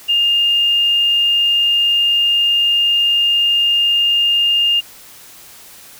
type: tone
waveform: sine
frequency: 2818 Hz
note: F7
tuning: 15 cents sharp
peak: -11 dBFS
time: 0.08-4.81 s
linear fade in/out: 20 ms
effects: white hiss -40 dBFS RMS until 5.99 s